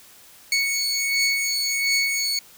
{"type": "beating tone pair", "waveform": "20% pulse", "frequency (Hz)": [2217, 2218.4], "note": ["C#7", "C#7"], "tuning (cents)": [0, 1], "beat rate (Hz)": 1.4, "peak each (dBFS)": [-20, -17], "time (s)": [0.52, 2.39], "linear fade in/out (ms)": 2, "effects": ["white hiss -49 dBFS RMS until 2.57 s"]}